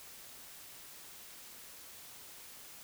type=silence; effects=white hiss -52 dBFS RMS until 2.83 s